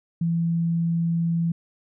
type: tone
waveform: sine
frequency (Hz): 167.6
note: E3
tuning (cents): +29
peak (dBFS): -20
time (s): 0.21-1.52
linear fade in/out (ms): 5
effects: none